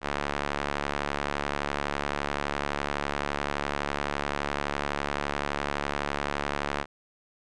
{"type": "tone with band-pass filter", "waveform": "sawtooth", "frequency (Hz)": 71.8, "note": "D2", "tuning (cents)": -39, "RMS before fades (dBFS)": -31, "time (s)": [0.01, 6.86], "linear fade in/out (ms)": 50, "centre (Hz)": 1400, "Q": 0.7, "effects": ["resampled to 22050 Hz"]}